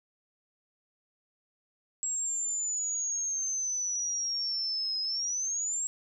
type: exponential two-way sweep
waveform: sine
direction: down then up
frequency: 7650 to 5070 to 7650 Hz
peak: -29 dBFS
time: 2.03-5.87 s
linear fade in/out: 0 ms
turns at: 5.01 s
effects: none